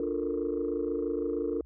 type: chord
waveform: sine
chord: Bb major seventh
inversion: first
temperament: equal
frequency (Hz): 293.7 / 349.2 / 440 / 466.2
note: D4 / F4 / A4 / Bb4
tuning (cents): 0 / 0 / 0 / 0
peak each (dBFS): -33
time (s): 0-1.61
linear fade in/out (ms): 2
effects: tanh soft clip ceiling -21 dBFS + added 65 Hz sine -49 dBFS peak until 1.65 s